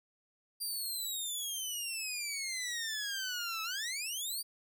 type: exponential two-way sweep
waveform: 15% pulse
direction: down then up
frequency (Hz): 4786 to 1293 to 4786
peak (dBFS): -29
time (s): 0.6-4.43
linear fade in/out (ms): 20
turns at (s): 3.63
effects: none